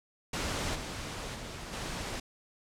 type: noise with level steps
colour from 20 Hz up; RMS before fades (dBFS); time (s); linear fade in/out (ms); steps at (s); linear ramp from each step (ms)
pink; -33 / -39 / -42 / -37; 0.33-2.2; 5; 0.74 / 1.34 / 1.72; 20
effects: low-pass 8000 Hz 12 dB/octave

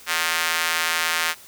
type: tone with high-pass filter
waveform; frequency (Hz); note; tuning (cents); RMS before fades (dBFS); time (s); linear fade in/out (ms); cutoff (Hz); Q
square; 82.7; E2; +6; -23; 0.06-1.35; 50; 1600; 1.2
effects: white hiss -46 dBFS RMS until 1.47 s

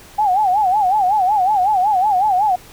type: tone with vibrato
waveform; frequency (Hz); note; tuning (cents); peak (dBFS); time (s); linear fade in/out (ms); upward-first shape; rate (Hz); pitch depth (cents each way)
sine; 790; G5; +13; -12; 0.18-2.56; 10; sine; 5.4; 160
effects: pink hiss -42 dBFS RMS until 2.72 s

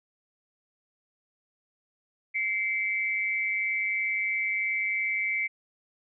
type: tone pair together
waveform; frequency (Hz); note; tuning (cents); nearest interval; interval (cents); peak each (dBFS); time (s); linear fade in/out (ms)
sine; 2093 / 2296; C7 / D7; 0 / -40; major second; 160; -28 / -29; 2.34-5.48; 20
effects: none

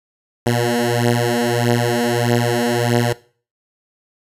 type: beating tone pair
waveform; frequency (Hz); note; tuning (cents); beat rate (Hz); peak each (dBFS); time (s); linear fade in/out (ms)
10% pulse; 118.7 / 120.3; A#2 / B2; +32 / -45; 1.6; -10; 0.46-3.13; 5
effects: noise-tail reverb RT60 0.4 s tail -19 dB re dry + resampled to 32000 Hz

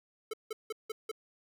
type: tone bursts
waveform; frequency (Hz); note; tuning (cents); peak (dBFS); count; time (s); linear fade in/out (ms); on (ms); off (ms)
square; 437.5; A4; -10; -35; 5; 0.31-1.115; 5; 25; 170
effects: none

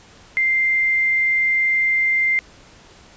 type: tone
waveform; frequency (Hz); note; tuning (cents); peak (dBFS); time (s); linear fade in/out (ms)
sine; 2093; C7; 0; -15; 0.37-2.39; 0
effects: pink hiss -47 dBFS RMS until 3.16 s + resampled to 16000 Hz

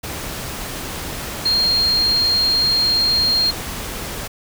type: tone in noise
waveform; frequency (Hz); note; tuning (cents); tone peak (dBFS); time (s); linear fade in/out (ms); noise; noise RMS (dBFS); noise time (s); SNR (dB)
sine; 4219; C8; +14; -14; 1.45-3.51; 10; pink; -28; 0.03-4.28; +11
effects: none

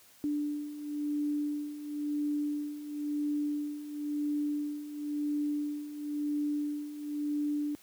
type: beating tone pair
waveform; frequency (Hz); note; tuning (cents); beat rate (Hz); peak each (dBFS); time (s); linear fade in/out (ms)
sine; 293.7 / 294.67; D4 / D4; 0 / +6; 0.97; -37 / -32; 0.24-7.75; 0
effects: white hiss -59 dBFS RMS until 7.82 s + high-pass 60 Hz 12 dB/octave

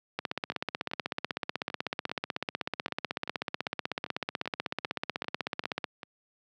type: two click trains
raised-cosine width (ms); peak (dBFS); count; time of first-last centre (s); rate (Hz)
0.3; -14 / -23; 92 / 15; 0.19-5.842 / 0.52-6.032; 16.1 / 2.54
effects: high-pass 150 Hz 12 dB/octave

